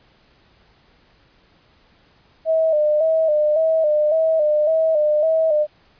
sine tone with vibrato, 622.3 Hz, D#5, in tune, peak -14 dBFS, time 2.45-5.67 s, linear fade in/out 50 ms, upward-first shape square, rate 1.8 Hz, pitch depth 56 cents each way, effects pink hiss -56 dBFS RMS until 5.99 s + resampled to 11025 Hz

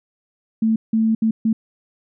sine tone bursts at uneven times, 222.2 Hz, A3, 17 cents sharp, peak -14 dBFS, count 4, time 0.62-0.76 / 0.93-1.15 / 1.22-1.31 / 1.45-1.53 s, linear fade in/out 5 ms, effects none

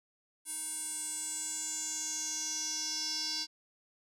square tone with band-pass filter sweep, 310.9 Hz, D#4, 1 cent flat, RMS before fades -37 dBFS, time 0.45-3.47 s, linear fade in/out 50 ms, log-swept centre 9600 to 4900 Hz, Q 6.5, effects none

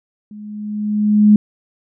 sine tone with level ramp, 210 Hz, G#3, 19 cents sharp, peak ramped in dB -32 to -4 dBFS, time 0.31-1.36 s, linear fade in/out 2 ms, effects none

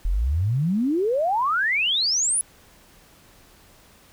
sine exponential sweep, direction up, 38.92 to 10500 Hz, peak -19 dBFS, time 0.05-2.41 s, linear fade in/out 0 ms, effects pink hiss -53 dBFS RMS until 4.12 s

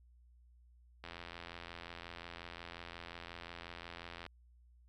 click train, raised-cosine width 0.3 ms, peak -30 dBFS, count 277, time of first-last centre 1.04-4.264 s, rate 85.6 Hz, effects added 60 Hz sine -61 dBFS peak until 4.88 s

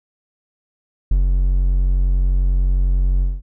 triangle tone with ADSR envelope, 45.62 Hz, F#1, 24 cents flat, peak -9 dBFS, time 1.11-3.42 s, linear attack 5 ms, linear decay 120 ms, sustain -2 dB, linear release 200 ms, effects none

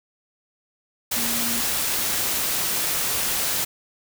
sine tone in noise, 235.2 Hz, A#3, 16 cents sharp, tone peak -31 dBFS, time 1.16-1.61 s, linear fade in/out 10 ms, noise white, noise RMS -24 dBFS, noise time 1.11-3.65 s, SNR -10 dB, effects none

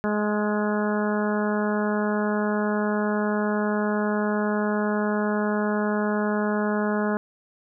harmonic tone with a mistuned harmonic, 210 Hz, G#3, 19 cents sharp, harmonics 1 / 2 / 3 / 4 / 5 / 6 / 7 / 8, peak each -24 / -28 / -30 / -34 / -34 / -37 / -34 / -37 dBFS, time 0.04-7.17 s, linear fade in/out 0 ms, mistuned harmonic 7, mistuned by -21 cents, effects none

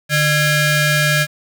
sawtooth ring-modulated tone, 753 Hz, F#5, 30 cents sharp, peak -6 dBFS, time 0.09-1.27 s, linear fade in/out 50 ms, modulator 902 Hz, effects 7-bit

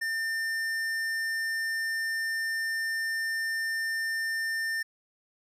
sine tone with tanh clipping, 1800 Hz, A6, 39 cents sharp, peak -30 dBFS, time 0.01-4.83 s, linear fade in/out 10 ms, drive 15 dB, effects none

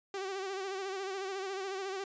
sawtooth tone with vibrato, 386 Hz, G4, 27 cents flat, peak -32 dBFS, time 0.14-2.04 s, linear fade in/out 2 ms, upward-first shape sine, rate 14 Hz, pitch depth 59 cents each way, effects resampled to 16000 Hz

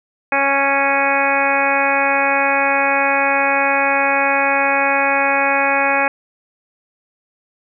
harmonic tone, 276.8 Hz, C#4, 2 cents flat, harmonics 1 / 2 / 3 / 4 / 5 / 6 / 7 / 8 / 9, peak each -27 / -21 / -19 / -24 / -24 / -21 / -26 / -22 / -21 dBFS, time 0.32-6.08 s, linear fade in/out 2 ms, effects none

